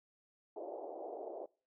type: band-pass noise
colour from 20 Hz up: white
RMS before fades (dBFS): -45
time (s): 0.56-1.46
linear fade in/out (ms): 5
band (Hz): 340 to 730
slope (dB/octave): 48
effects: noise-tail reverb RT60 0.4 s tail -24 dB re dry